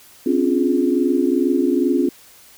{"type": "chord", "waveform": "sine", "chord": "Db major seventh", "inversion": "third", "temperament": "equal with one note detuned", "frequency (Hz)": [261.6, 284, 349.2, 415.3], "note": ["C4", "Db4", "F4", "Ab4"], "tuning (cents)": [0, 42, 0, 0], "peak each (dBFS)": [-19, -20, -19, -25], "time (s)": [0.26, 2.09], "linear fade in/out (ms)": 5, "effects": ["white hiss -47 dBFS RMS until 2.57 s"]}